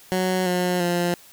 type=tone with pitch steps; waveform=15% pulse; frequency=185 / 179.84 / 174.82 Hz; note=F#3 / F#3 / F3; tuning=0 / -49 / +2 cents; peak=-14 dBFS; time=0.12-1.14 s; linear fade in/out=0 ms; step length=340 ms; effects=white hiss -49 dBFS RMS until 1.32 s